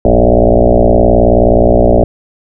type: tone with frequency modulation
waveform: sine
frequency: 314.5 Hz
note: D#4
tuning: 19 cents sharp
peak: -4 dBFS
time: 0.05-2.04 s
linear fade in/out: 2 ms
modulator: 59.1 Hz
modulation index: 6.1
effects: none